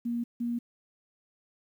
sine tone pair in turn, 236.7 / 237.6 Hz, A#3 / A#3, +27 / +33 cents, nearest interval unison, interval 6 cents, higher second, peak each -28 dBFS, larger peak neither, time 0.05-0.24 / 0.4-0.59 s, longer neither, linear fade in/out 10 ms, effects 10-bit

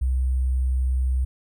sine tone with sample-and-hold, 64.3 Hz, C2, 30 cents flat, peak -19 dBFS, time 0.01-1.25 s, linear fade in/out 10 ms, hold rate 8820 Hz, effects none

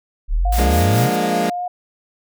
sine exponential sweep, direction up, 34.3 to 143.2 Hz, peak -14 dBFS, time 0.28-1.1 s, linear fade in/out 50 ms
sine tone with vibrato, 710 Hz, F5, 28 cents sharp, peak -21 dBFS, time 0.45-1.68 s, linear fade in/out 5 ms, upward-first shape sine, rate 1.8 Hz, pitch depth 23 cents each way
white noise with tremolo, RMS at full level -27 dBFS, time 0.52-1.16 s, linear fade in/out 5 ms, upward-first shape sine, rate 4.7 Hz, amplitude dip 65%
20% pulse chord, Bb dominant seventh, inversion second, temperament equal with one note detuned, 174.61 / 207.7 / 233.1 / 294.5 Hz, F3 / Ab3 / Bb3 / D4, 0 / 0 / 0 / +5 cents, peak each -19 / -17 / -19 / -21 dBFS, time 0.58-1.5 s, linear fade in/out 5 ms
effects none

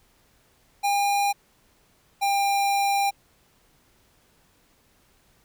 square tone pair in turn, 807 / 798.2 Hz, G#5 / G5, -50 / +31 cents, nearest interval unison, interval 19 cents, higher first, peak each -21 dBFS, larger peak neither, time 0.83-1.33 / 2.21-3.11 s, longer second, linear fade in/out 20 ms, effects pink hiss -62 dBFS RMS until 5.44 s

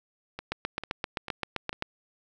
two click trains, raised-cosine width 0.3 ms, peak -20 / -13 dBFS, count 4 / 11, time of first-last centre 0.39-1.729 / 0.52-1.824 s, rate 2.24 / 7.67 Hz, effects none

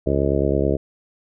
harmonic tone, 69.3 Hz, C#2, in tune, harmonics 1 / 2 / 3 / 4 / 5 / 6 / 7 / 8 / 9, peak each -24 / -25 / -28 / -26 / -24 / -24 / -27 / -28 / -27 dBFS, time 0.06-0.77 s, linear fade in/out 10 ms, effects none

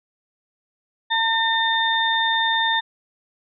harmonic tone, 905 Hz, A5, 48 cents sharp, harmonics 1 / 2 / 4, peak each -22 / -22 / -22 dBFS, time 1.1-2.81 s, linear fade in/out 20 ms, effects none

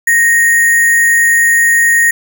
sine tone with sample-and-hold, 1864.7 Hz, A#6, in tune, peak -6 dBFS, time 0.07-2.11 s, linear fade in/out 5 ms, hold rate 8820 Hz, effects none

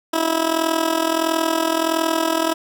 15% pulse tone with amplitude modulation, 325.5 Hz, E4, 22 cents flat, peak -8 dBFS, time 0.13-2.54 s, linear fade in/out 10 ms, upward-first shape sine, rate 41.5 Hz, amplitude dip 75%, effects none

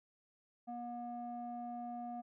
square tone with low-pass filter, 240 Hz, B3, 49 cents flat, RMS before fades -44 dBFS, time 0.67-2.22 s, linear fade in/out 20 ms, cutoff 770 Hz, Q 4.7, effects none

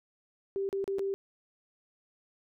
sine tone with dropouts, 392 Hz, G4, in tune, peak -29 dBFS, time 0.56-1.14 s, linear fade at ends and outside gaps 0 ms, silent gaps 0.69-0.728 / 0.842-0.878 / 0.985-0.993 s, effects none

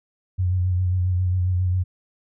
sine tone with vibrato, 91 Hz, F#2, 28 cents flat, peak -18 dBFS, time 0.38-1.84 s, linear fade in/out 20 ms, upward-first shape sine, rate 7.4 Hz, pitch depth 36 cents each way, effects none

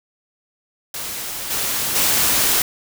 white noise with level steps, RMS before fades -28 / -22 / -17 dBFS, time 0.94-2.62 s, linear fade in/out 2 ms, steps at 1.5 / 1.95 s, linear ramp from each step 10 ms, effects none

